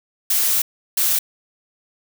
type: noise bursts at uneven times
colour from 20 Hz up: blue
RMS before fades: -18 dBFS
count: 2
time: 0.3-0.62 / 0.97-1.19 s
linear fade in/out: 5 ms
effects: none